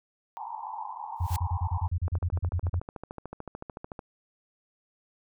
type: band-pass noise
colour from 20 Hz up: pink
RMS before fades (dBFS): -38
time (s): 0.37-1.88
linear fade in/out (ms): 0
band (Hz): 810 to 1000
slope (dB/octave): 96
type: noise with exponential growth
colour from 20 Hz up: white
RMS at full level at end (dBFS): -36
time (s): 1.16-1.36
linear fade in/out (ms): 0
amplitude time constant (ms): 42
type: tone bursts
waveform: sine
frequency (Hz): 87.31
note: F2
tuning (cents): 0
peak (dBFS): -24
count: 16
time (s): 1.2-2.798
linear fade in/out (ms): 10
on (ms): 68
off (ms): 34
type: click train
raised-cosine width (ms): 1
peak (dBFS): -24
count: 27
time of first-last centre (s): 2.08-3.992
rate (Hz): 13.6
effects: none